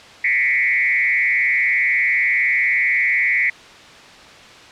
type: tone with frequency modulation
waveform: sine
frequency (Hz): 2100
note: C7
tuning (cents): +6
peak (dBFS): -14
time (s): 0.24-3.5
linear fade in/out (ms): 5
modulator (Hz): 139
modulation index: 1.5
effects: white hiss -41 dBFS RMS until 4.71 s + low-pass 4000 Hz 12 dB/octave